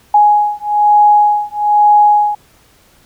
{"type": "beating tone pair", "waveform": "sine", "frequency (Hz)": [833, 834.1], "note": ["G#5", "G#5"], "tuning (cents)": [5, 7], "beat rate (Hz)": 1.1, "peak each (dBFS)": -10, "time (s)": [0.14, 2.35], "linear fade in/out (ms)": 5, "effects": ["pink hiss -49 dBFS RMS until 3.05 s"]}